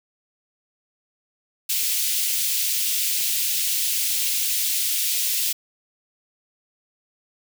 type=high-pass noise; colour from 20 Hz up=white; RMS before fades=-23 dBFS; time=1.69-5.53 s; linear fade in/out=10 ms; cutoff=2500 Hz; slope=24 dB/octave; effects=none